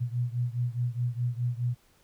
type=beating tone pair; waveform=sine; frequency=120 / 124.8 Hz; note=B2 / B2; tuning=-49 / +19 cents; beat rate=4.8 Hz; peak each=-29 / -31 dBFS; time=0-1.75 s; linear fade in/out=20 ms; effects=pink hiss -64 dBFS RMS until 2.03 s